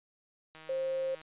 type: click train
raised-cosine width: 0.3 ms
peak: -35 dBFS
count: 106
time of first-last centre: 0.55-1.215 s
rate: 158 Hz
type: tone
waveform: sine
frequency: 529 Hz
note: C5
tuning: 19 cents sharp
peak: -30 dBFS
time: 0.69-1.15 s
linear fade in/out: 5 ms
effects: resampled to 8000 Hz